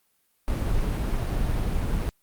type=noise; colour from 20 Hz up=brown; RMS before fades=-25 dBFS; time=0.48-2.09 s; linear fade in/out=0 ms; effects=white hiss -69 dBFS RMS until 2.22 s + Opus 32 kbps